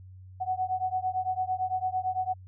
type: beating tone pair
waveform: sine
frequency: 740 / 748.9 Hz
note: F#5 / F#5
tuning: 0 / +21 cents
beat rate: 8.9 Hz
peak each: -30 dBFS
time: 0.4-2.34 s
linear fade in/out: 20 ms
effects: added 93 Hz sine -45 dBFS peak until 2.47 s